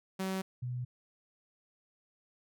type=tone pair in turn; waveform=sawtooth / sine; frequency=189.9 / 123.96 Hz; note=F#3 / B2; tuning=+45 / +7 cents; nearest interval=perfect fifth; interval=738 cents; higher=first; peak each=-29 / -34 dBFS; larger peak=first; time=0.19-0.42 / 0.62-0.85 s; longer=neither; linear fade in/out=10 ms; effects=none